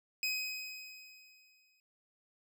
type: tone with exponential decay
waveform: 25% pulse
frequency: 2521 Hz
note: D#7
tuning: 22 cents sharp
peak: -27 dBFS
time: 0.23-1.8 s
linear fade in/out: 1 ms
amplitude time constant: 340 ms
effects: none